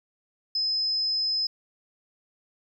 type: tone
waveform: triangle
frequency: 5100 Hz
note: D#8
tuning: 42 cents sharp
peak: -20 dBFS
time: 0.55-1.47 s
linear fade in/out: 5 ms
effects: tanh soft clip ceiling -22 dBFS